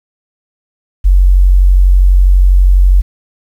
sine tone, 46.1 Hz, F#1, 6 cents flat, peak -3 dBFS, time 1.04-3.02 s, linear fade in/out 20 ms, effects 7-bit

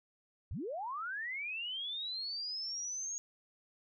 sine linear sweep, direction up, 51.91 to 6645 Hz, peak -37 dBFS, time 0.51-3.18 s, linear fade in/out 0 ms, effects none

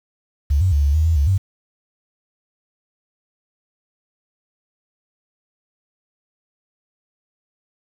sine tone with pitch steps, 71.3 / 92.7 / 72.1 / 71 / 78.4 / 81.9 / 71 / 95.6 Hz, C#2 / F#2 / D2 / C#2 / D#2 / E2 / C#2 / G2, +49 / +4 / -31 / +42 / +14 / -11 / +42 / -43 cents, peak -13 dBFS, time 0.5-1.38 s, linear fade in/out 10 ms, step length 110 ms, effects 7-bit

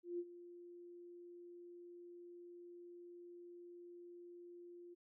sine tone with ADSR envelope, 349.2 Hz, F4, in tune, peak -38 dBFS, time 0.03-4.95 s, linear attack 160 ms, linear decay 50 ms, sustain -15 dB, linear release 20 ms, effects none

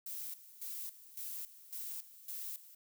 violet noise with tremolo, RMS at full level -43 dBFS, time 0.06-2.75 s, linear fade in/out 5 ms, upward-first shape square, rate 1.8 Hz, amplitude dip 80%, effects none

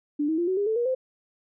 sine tone with pitch steps, 293.7 / 318.4 / 345.3 / 374.3 / 405.9 / 440.1 / 477.1 / 517.3 Hz, D4 / D#4 / F4 / F#4 / G#4 / A4 / A#4 / C5, 0 / +40 / -20 / +20 / -40 / 0 / +40 / -20 cents, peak -22 dBFS, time 0.19-0.95 s, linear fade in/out 10 ms, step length 95 ms, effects none

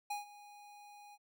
square tone with ADSR envelope, 823 Hz, G#5, 16 cents flat, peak -36 dBFS, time 0.1-1.18 s, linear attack 8 ms, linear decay 140 ms, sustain -18 dB, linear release 44 ms, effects none

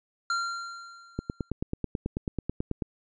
square tone with exponential decay, 1380 Hz, F6, 21 cents flat, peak -25 dBFS, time 0.3-1.5 s, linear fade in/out 2 ms, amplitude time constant 260 ms
click train, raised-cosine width 3 ms, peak -16 dBFS, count 16, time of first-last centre 1.19-2.822 s, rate 9.19 Hz
effects resampled to 16000 Hz

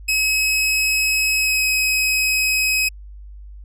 sawtooth tone with pitch glide, 2559 to 2540 Hz, D#7 to D#7, +48 to +35 cents, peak -13 dBFS, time 0.08-2.89 s, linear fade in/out 10 ms, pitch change -13 cents, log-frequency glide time 1.38-1.65 s, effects added 50 Hz sine -35 dBFS peak until 3.64 s + resampled to 32000 Hz

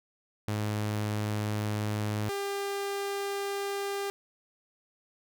sawtooth tone pair in turn, 105.7 / 399.1 Hz, G#2 / G4, +31 / +31 cents, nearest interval octave + major seventh, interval 2300 cents, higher second, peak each -25 / -27 dBFS, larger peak first, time 0.48-2.29 / 2.29-4.1 s, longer neither, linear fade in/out 0 ms, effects none

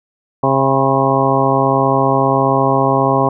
harmonic tone with a mistuned harmonic, 134.8 Hz, C#3, 48 cents flat, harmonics 1 / 2 / 3 / 4 / 5 / 6 / 7 / 8, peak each -19 / -19 / -19 / -19 / -19 / -19 / -19 / -19 dBFS, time 0.43-3.29 s, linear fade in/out 5 ms, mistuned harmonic 7, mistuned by +60 cents, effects none

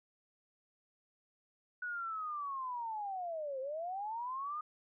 sine linear two-way sweep, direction down then up, 1480 to 513 to 1240 Hz, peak -37 dBFS, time 1.82-4.61 s, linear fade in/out 5 ms, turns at 3.6 s, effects none

